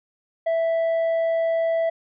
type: tone with tanh clipping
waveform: sine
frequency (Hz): 659.3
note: E5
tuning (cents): 0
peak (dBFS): -20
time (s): 0.46-1.9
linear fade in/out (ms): 10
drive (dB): 4
effects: none